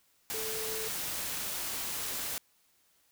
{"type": "tone in noise", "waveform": "sine", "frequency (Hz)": 439.9, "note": "A4", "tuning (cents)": 0, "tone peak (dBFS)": -39, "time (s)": [0.34, 0.88], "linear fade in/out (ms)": 0, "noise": "white", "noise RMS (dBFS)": -36, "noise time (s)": [0.3, 2.38], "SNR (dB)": -6, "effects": ["white hiss -69 dBFS RMS until 3.11 s"]}